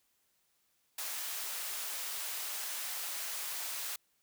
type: high-pass noise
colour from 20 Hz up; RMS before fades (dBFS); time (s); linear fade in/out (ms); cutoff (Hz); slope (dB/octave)
white; -39; 0.98-3.96; 5; 680; 12
effects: white hiss -75 dBFS RMS until 4.22 s